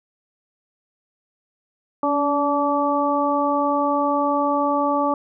harmonic tone with a mistuned harmonic, 288.5 Hz, D4, 31 cents flat, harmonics 1 / 2 / 3 / 4, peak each -23 / -23 / -23 / -23 dBFS, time 2.03-5.14 s, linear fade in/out 2 ms, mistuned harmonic 1, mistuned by -26 cents, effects none

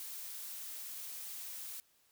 blue noise, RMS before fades -45 dBFS, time 0-1.8 s, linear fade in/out 0 ms, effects white hiss -71 dBFS RMS until 2.11 s

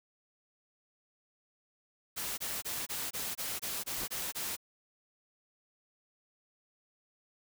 white noise bursts, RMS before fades -37 dBFS, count 10, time 2.16-4.567 s, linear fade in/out 20 ms, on 220 ms, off 23 ms
pink noise with exponential growth, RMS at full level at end -39 dBFS, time 3.83-4.04 s, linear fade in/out 2 ms, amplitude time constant 45 ms
effects none

